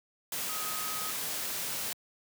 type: tone in noise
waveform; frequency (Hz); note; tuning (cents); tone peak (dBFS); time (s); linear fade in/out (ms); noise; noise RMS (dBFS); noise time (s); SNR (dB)
sine; 1260; D#6; +21; -40; 0.49-1.11; 2; white; -35; 0.32-1.93; -8
effects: high-pass 100 Hz 12 dB/octave